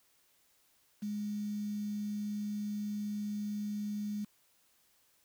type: tone with quantisation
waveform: sine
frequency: 207.7 Hz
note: G#3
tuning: in tune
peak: -34 dBFS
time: 1.02-4.25 s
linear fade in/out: 10 ms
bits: 9
effects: white hiss -70 dBFS RMS until 5.24 s

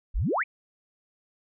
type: exponential sweep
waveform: sine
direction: up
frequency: 30.87 to 2553 Hz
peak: -23 dBFS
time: 0.14-0.44 s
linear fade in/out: 20 ms
effects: none

